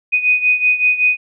sine beating tone pair, 2489 / 2494.3 Hz, D#7 / D#7, 0 / +4 cents, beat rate 5.3 Hz, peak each -13 / -17 dBFS, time 0.12-1.17 s, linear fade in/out 20 ms, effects none

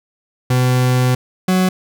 40% pulse tone pair in turn, 126.4 / 185.3 Hz, B2 / F#3, +41 / +3 cents, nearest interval perfect fifth, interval 662 cents, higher second, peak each -11 dBFS, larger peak neither, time 0.5-1.15 / 1.48-1.69 s, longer first, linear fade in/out 5 ms, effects none

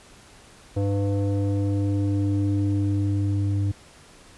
square tone with low-pass filter sweep, 100.1 Hz, G2, 37 cents sharp, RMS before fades -23 dBFS, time 0.76-3.72 s, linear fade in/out 10 ms, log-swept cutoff 520 to 220 Hz, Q 2.4, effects pink hiss -50 dBFS RMS until 4.37 s + resampled to 24000 Hz

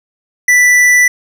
sine tone with tanh clipping, 1975.5 Hz, B6, in tune, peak -7 dBFS, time 0.48-1.08 s, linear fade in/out 5 ms, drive 14 dB, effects none

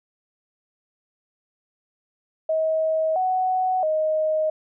sine tone with pitch steps, 636 / 744 / 624 Hz, D#5 / F#5 / D#5, +38 / +9 / +5 cents, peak -19 dBFS, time 2.49-4.5 s, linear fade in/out 5 ms, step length 670 ms, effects none

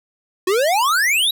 square exponential sweep, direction up, 354.4 to 3951 Hz, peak -15 dBFS, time 0.47-1.31 s, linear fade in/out 5 ms, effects none

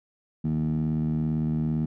15% pulse tone with band-pass filter, 77.78 Hz, D#2, in tune, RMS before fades -26 dBFS, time 0.44-1.86 s, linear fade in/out 10 ms, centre 190 Hz, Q 4.5, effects none

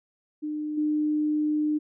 sine tone with level steps, 302.3 Hz, D#4, 50 cents flat, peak -28 / -22 dBFS, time 0.42-1.79 s, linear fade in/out 20 ms, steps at 0.77 s, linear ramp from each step 10 ms, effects none

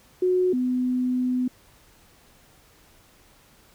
sine tone pair in turn, 365.8 / 251.8 Hz, F#4 / B3, -20 / +34 cents, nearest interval tritone, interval 646 cents, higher first, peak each -18 / -21 dBFS, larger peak first, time 0.22-0.53 / 0.53-1.48 s, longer second, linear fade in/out 5 ms, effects pink hiss -56 dBFS RMS until 3.74 s

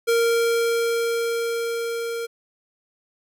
square tone with level ramp, 464.2 Hz, A#4, 7 cents flat, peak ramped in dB -17 to -27 dBFS, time 0.07-2.27 s, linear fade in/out 20 ms, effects none

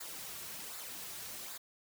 white noise with flanger, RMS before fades -45 dBFS, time 0-1.58 s, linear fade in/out 10 ms, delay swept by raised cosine 0.33 to 4.03 ms, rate 1.3 Hz, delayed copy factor -0.55, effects none

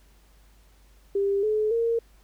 sine tone with pitch steps, 397.6 / 428.6 / 462 Hz, G4 / A4 / A#4, +25 / -45 / -16 cents, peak -21 dBFS, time 1.15-1.99 s, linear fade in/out 5 ms, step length 280 ms, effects added 50 Hz sine -54 dBFS peak until 2.23 s + pink hiss -62 dBFS RMS until 2.23 s

